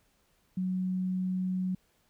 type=tone; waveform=sine; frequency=185 Hz; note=F#3; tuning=in tune; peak=-28 dBFS; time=0.57-1.75 s; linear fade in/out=5 ms; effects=pink hiss -70 dBFS RMS until 2.09 s